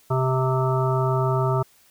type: harmonic tone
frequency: 130.5 Hz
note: C3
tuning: 4 cents flat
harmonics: 1 / 3 / 5 / 7 / 9 / 10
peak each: -21 / -26 / -28 / -29 / -31 / -31 dBFS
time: 0.1-1.63 s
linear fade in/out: 10 ms
effects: white hiss -57 dBFS RMS until 1.9 s